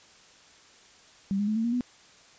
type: tone with pitch steps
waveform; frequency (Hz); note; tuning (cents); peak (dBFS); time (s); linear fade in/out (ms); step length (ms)
sine; 196 / 205.3 / 215 / 225.1 / 235.8 / 246.9; G3 / G#3 / A3 / A3 / A#3 / B3; 0 / -20 / -40 / +40 / +20 / 0; -24; 1.31-1.808; 0; 83
effects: white hiss -55 dBFS RMS until 2.38 s + resampled to 16000 Hz